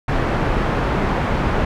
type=low-pass noise; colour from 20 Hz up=pink; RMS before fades=-19 dBFS; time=0.08-1.65 s; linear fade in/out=5 ms; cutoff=1600 Hz; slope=12 dB/octave; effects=none